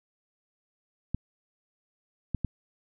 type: clicks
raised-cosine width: 5 ms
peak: -16 dBFS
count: 3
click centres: 1.146 / 2.347 / 2.447 s
effects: none